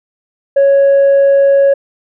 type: tone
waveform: sine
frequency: 554.4 Hz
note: C#5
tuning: in tune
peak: -3 dBFS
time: 0.56-1.74 s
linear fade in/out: 10 ms
effects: tanh soft clip ceiling -4 dBFS